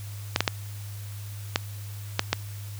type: clicks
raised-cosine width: 0.2 ms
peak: -3 dBFS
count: 6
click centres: 0.361 / 0.406 / 0.478 / 1.559 / 2.194 / 2.33 s
effects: added 102 Hz sine -35 dBFS peak until 2.79 s + white hiss -47 dBFS RMS until 2.79 s